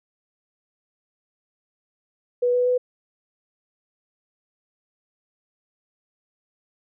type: tone with pitch steps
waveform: sine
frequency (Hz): 489.7 / 494 / 498.3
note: B4 / B4 / B4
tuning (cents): -15 / 0 / +15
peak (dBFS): -17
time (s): 2.42-2.78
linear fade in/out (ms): 10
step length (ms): 120
effects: none